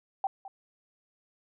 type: tone with echo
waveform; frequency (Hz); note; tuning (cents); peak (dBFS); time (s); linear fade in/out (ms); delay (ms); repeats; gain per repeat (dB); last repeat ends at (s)
sine; 779; G5; -11; -25; 0.24-0.27; 2; 210; 1; -15; 0.48
effects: none